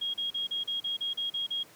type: tone bursts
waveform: sine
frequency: 3273 Hz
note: G#7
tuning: 26 cents flat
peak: -29 dBFS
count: 10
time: 0.01-1.634 s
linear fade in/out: 10 ms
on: 130 ms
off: 36 ms
effects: pink hiss -55 dBFS RMS until 1.75 s + high-pass 150 Hz 12 dB/octave